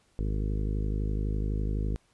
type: harmonic tone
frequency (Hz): 51.91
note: G#1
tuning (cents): 0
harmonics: 1 / 2 / 3 / 4 / 5 / 6 / 7 / 8 / 9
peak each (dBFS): -28 / -34 / -38 / -40 / -42 / -44 / -45 / -46 / -47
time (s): 0.19-1.96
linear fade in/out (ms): 0
effects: pink hiss -67 dBFS RMS until 2.13 s + resampled to 24000 Hz